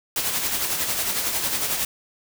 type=noise with tremolo; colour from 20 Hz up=white; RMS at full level=-23 dBFS; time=0.16-1.85 s; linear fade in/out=2 ms; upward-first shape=sine; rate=11 Hz; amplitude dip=45%; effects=none